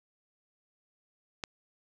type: click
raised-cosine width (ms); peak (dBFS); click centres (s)
0.2; -17; 1.438
effects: none